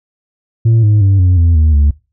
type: tone with pitch steps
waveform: sine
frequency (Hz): 113.7 / 105.47 / 97.84 / 90.77 / 84.2 / 78.11 / 72.46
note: A#2 / G#2 / G2 / F#2 / E2 / D#2 / D2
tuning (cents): -43 / +27 / -3 / -33 / +37 / +7 / -23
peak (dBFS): -3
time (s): 0.65-1.91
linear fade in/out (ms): 10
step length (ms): 180
effects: noise-tail reverb RT60 0.3 s tail -23 dB re dry + tanh soft clip ceiling -5 dBFS